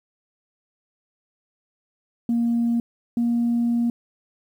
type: tone pair in turn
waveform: sine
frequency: 234.6 / 236.2 Hz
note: A#3 / A#3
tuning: +11 / +23 cents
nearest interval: unison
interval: 12 cents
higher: second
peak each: -17 dBFS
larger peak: neither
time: 2.29-2.8 / 3.17-3.9 s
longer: second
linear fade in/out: 2 ms
effects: tanh soft clip ceiling -15 dBFS + 9-bit